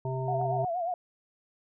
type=harmonic tone; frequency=130.81 Hz; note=C3; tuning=in tune; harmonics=1 / 3 / 5 / 7; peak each=-31 / -36 / -38 / -39 dBFS; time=0.05-0.65 s; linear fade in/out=2 ms
type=tone with vibrato; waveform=sine; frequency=699 Hz; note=F5; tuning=1 cent sharp; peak=-28 dBFS; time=0.28-0.94 s; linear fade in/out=2 ms; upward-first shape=sine; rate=8.5 Hz; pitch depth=92 cents each way
type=clicks; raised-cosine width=1 ms; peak=-33 / -41 dBFS; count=2; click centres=0.414 / 0.641 s
effects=none